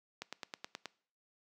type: click train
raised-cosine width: 0.2 ms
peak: -23 dBFS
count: 7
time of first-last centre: 0.22-0.857 s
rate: 9.42 Hz
effects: noise-tail reverb RT60 0.5 s tail -21 dB re dry + high-pass 200 Hz 12 dB/octave